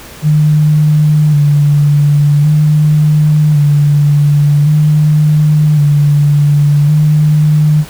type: tone with vibrato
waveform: sine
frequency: 148.6 Hz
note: D3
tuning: 21 cents sharp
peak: -5 dBFS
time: 0.22-7.85 s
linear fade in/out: 50 ms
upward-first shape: square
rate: 0.45 Hz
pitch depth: 34 cents each way
effects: pink hiss -32 dBFS RMS until 7.89 s